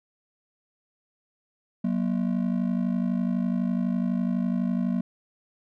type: ring-modulated tone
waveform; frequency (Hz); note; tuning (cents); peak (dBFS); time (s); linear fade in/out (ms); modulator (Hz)
triangle; 212; G#3; +36; -18; 1.84-5.01; 5; 26
effects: none